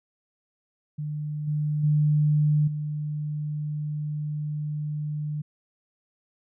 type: tone with level steps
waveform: sine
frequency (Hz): 150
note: D3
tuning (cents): +37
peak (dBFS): -28 / -23 / -18 / -27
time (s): 0.98-5.42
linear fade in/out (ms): 10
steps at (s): 1.47 / 1.83 / 2.67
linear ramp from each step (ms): 10
effects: none